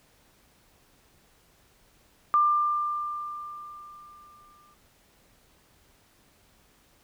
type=tone with exponential decay; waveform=sine; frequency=1192 Hz; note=D6; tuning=25 cents sharp; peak=-17 dBFS; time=2.34-4.74 s; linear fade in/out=0 ms; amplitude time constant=520 ms; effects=pink hiss -62 dBFS RMS until 7.03 s